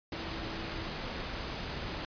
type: tone in noise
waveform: sine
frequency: 329.6 Hz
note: E4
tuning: in tune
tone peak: -44 dBFS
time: 0.13-0.84 s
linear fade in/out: 2 ms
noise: pink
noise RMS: -38 dBFS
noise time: 0.12-2.05 s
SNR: -9 dB
effects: resampled to 11025 Hz